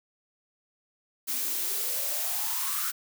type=noise with high-pass filter sweep; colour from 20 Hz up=blue; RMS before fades=-30 dBFS; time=1.27-2.92 s; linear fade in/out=20 ms; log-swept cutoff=240 to 1400 Hz; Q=7.1; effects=none